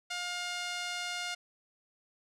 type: tone with band-pass filter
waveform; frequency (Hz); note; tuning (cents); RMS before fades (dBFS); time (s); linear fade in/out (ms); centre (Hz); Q
5% pulse; 710; F5; +28; -37; 0.1-1.35; 10; 1600; 0.54
effects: none